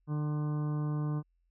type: harmonic tone with a mistuned harmonic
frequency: 150 Hz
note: D3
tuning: 37 cents sharp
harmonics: 1 / 2 / 3 / 4 / 5 / 6 / 7 / 8 / 10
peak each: -30 / -39 / -47 / -53 / -53 / -56 / -49 / -53 / -60 dBFS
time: 0.07-1.23 s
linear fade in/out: 50 ms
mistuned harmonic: 6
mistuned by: +16 cents
effects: added 43 Hz sine -70 dBFS peak until 1.5 s